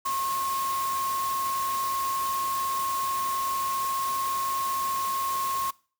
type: tone in noise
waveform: sine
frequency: 1080 Hz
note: C#6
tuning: 45 cents flat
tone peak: -26 dBFS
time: 0.05-5.71 s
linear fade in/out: 10 ms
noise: white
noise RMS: -36 dBFS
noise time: 0.05-5.71 s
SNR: +7 dB
effects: noise-tail reverb RT60 0.4 s tail -21 dB re dry